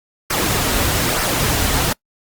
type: noise with flanger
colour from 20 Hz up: pink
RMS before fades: -18 dBFS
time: 0.3-1.93 s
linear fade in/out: 5 ms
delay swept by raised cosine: 0.27 to 6.07 ms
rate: 1.1 Hz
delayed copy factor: -0.5
effects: noise-tail reverb RT60 0.1 s tail -25 dB re dry + Opus 48 kbps